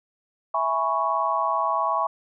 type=chord; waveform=sine; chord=C# minor seventh; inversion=first; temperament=equal; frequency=659.3 / 830.6 / 987.8 / 1108.7 Hz; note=E5 / G#5 / B5 / C#6; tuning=0 / 0 / 0 / 0 cents; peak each=-28 / -28 / -27 / -24 dBFS; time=0.54-2.07 s; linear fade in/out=5 ms; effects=none